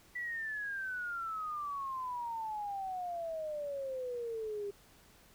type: exponential sweep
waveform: sine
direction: down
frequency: 1975.5 to 398.7 Hz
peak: -36 dBFS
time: 0.15-4.71 s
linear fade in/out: 10 ms
effects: pink hiss -62 dBFS RMS until 5.34 s